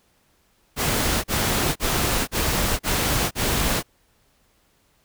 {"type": "noise bursts", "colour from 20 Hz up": "pink", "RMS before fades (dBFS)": -22, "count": 6, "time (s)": [0.76, 3.83], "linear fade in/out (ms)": 50, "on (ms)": 480, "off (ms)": 38, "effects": ["pink hiss -63 dBFS RMS until 5.04 s"]}